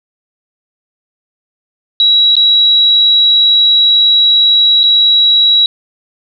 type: tone with dropouts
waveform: sine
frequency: 3883 Hz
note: B7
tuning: 30 cents flat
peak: -5 dBFS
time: 2-5.66 s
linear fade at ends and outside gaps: 1 ms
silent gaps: 2.354-2.366 / 4.833-4.838 s
effects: none